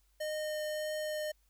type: tone with vibrato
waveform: square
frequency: 612 Hz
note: D#5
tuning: 29 cents flat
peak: -35 dBFS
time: 0.2-1.32 s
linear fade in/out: 10 ms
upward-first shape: triangle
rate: 1.7 Hz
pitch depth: 8 cents each way
effects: added 50 Hz sine -68 dBFS peak until 1.49 s + white hiss -75 dBFS RMS until 1.49 s